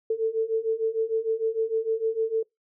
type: beating tone pair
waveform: sine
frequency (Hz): 442.4 / 449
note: A4 / A4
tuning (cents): +9 / +35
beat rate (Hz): 6.6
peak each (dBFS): -27 / -25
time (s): 0.1-2.43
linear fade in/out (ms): 5
effects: noise-tail reverb RT60 0.2 s tail -26 dB re dry